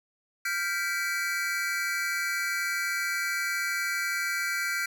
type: chord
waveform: square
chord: G dominant seventh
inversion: third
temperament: equal with one note detuned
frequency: 1396.9 / 1568 / 1975.5 / 2304 Hz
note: F6 / G6 / B6 / D7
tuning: 0 / 0 / 0 / -34 cents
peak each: -34 dBFS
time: 0.45-4.86 s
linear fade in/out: 5 ms
effects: none